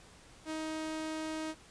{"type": "tone", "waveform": "sawtooth", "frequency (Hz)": 314.7, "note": "D#4", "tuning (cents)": 20, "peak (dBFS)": -32, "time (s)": [0.45, 1.55], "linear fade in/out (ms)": 50, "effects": ["pink hiss -57 dBFS RMS until 1.7 s", "resampled to 22050 Hz"]}